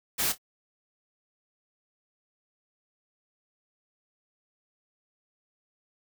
white noise with echo, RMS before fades -27 dBFS, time 0.18-0.33 s, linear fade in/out 20 ms, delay 26 ms, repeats 2, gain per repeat -14 dB, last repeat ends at 0.382 s, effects none

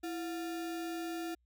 sine tone with sample-and-hold, 332.6 Hz, E4, 16 cents sharp, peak -36 dBFS, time 0.03-1.35 s, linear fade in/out 10 ms, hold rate 1050 Hz, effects added 60 Hz sine -70 dBFS peak until 1.45 s

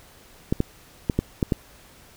clicks, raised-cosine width 3 ms, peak -7 dBFS, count 6, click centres 0.525 / 0.604 / 1.098 / 1.19 / 1.428 / 1.522 s, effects pink hiss -51 dBFS RMS until 2.16 s

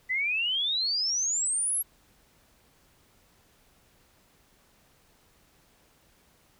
sine exponential sweep, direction up, 1975.5 to 11510 Hz, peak -25 dBFS, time 0.09-1.83 s, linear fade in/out 20 ms, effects pink hiss -63 dBFS RMS until 6.59 s

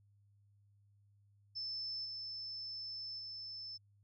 sine tone with level steps, 5274 Hz, E8, in tune, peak -39 / -42 / -44 dBFS, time 1.55-3.78 s, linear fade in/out 20 ms, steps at 2.04 / 3.18 s, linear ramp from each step 20 ms, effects added 101 Hz sine -66 dBFS peak until 4.03 s

